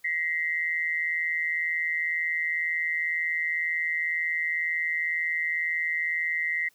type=tone pair together; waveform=sine; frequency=1909 / 2071 Hz; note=A#6 / C7; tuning=+41 / -18 cents; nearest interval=minor second; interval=141 cents; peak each=-28 dBFS; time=0.04-6.69 s; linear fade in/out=10 ms; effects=white hiss -64 dBFS RMS until 6.74 s